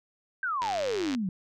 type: exponential sweep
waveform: sine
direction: down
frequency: 1597 to 175.6 Hz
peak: -27 dBFS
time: 0.43-1.29 s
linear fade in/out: 2 ms
type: click train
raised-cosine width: 0.2 ms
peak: -18 dBFS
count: 53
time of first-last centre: 0.62-1.149 s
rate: 98.3 Hz
effects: none